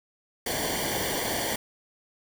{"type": "noise with comb filter", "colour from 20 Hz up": "pink", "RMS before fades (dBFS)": -29, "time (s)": [0.46, 1.56], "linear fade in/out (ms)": 5, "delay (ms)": 0.77, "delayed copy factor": -0.85, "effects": []}